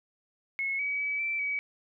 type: tone with pitch steps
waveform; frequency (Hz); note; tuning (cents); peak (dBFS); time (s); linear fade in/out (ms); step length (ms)
sine; 2183 / 2273 / 2287 / 2333 / 2274; C#7 / C#7 / D7 / D7 / C#7; -27 / +43 / -47 / -12 / +44; -28; 0.59-1.59; 0; 200
effects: none